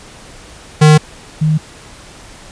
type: tone pair in turn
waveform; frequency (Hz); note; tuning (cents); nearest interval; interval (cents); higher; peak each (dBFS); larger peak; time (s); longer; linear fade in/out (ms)
square / sine; 153.1 / 155.33; D#3 / D#3; -28 / -3; unison; 25; second; -4 / -9; first; 0.81-0.98 / 1.41-1.58; neither; 10
effects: pink hiss -37 dBFS RMS until 2.51 s + resampled to 22050 Hz